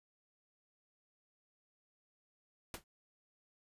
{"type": "noise with exponential decay", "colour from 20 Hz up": "pink", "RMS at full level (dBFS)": -39, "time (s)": [2.74, 2.84], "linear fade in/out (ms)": 1, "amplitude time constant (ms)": 20, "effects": ["resampled to 32000 Hz"]}